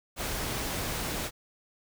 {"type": "noise", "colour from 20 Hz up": "pink", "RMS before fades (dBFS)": -33, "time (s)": [0.16, 1.31], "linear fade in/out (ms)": 50, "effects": []}